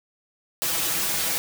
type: noise with comb filter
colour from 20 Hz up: white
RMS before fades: -25 dBFS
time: 0.62-1.38 s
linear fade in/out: 0 ms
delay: 6.1 ms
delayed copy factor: +0.9
effects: none